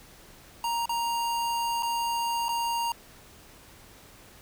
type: tone with dropouts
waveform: square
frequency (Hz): 935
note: A#5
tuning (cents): +5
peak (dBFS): -27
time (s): 0.64-2.92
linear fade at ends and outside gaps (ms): 2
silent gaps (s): 0.857-0.893 / 1.825-1.83 / 2.484-2.49
effects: pink hiss -52 dBFS RMS until 4.41 s